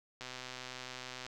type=click train; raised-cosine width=0.2 ms; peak=-26 dBFS; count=135; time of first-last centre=0.21-1.265 s; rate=127 Hz; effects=none